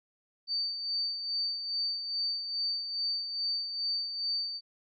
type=tone with tremolo; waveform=sine; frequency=4592 Hz; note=D8; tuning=40 cents flat; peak=-28 dBFS; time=0.47-4.61 s; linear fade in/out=50 ms; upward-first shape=sine; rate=2.4 Hz; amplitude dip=55%; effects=none